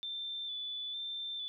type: tone with vibrato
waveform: sine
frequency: 3520 Hz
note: A7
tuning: in tune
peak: -37 dBFS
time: 0.03-1.48 s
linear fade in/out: 0 ms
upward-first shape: square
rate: 1.1 Hz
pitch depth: 22 cents each way
effects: none